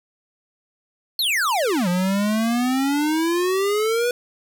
square exponential two-way sweep, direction down then up, 4435 to 174.61 to 493 Hz, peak -19 dBFS, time 1.19-4.11 s, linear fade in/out 2 ms, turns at 1.88 s, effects none

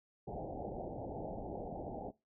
white low-pass noise, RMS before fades -43 dBFS, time 0.27-2.11 s, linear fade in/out 10 ms, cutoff 820 Hz, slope 96 dB/octave, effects noise-tail reverb RT60 0.2 s tail -17 dB re dry

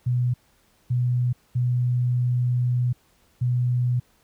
sine tone bursts at uneven times, 123.47 Hz, B2, in tune, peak -19 dBFS, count 4, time 0.06-0.34 / 0.9-1.33 / 1.55-2.93 / 3.41-4 s, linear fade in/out 10 ms, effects pink hiss -62 dBFS RMS until 4.23 s

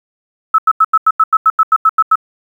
sine tone bursts, 1301 Hz, E6, 23 cents flat, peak -5 dBFS, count 13, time 0.54-2.156 s, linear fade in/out 5 ms, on 44 ms, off 87 ms, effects 7-bit

